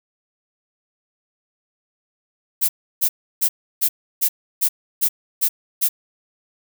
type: noise bursts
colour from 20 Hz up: violet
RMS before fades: -17 dBFS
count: 9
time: 2.61-5.89 s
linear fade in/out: 20 ms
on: 80 ms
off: 320 ms
effects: none